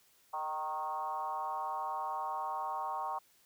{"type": "tone with frequency modulation", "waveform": "sine", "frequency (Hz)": 932.3, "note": "A#5", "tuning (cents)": 0, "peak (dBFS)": -34, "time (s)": [0.33, 3.19], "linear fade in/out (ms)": 10, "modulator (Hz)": 159, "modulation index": 1.4, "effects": ["white hiss -67 dBFS RMS until 3.45 s"]}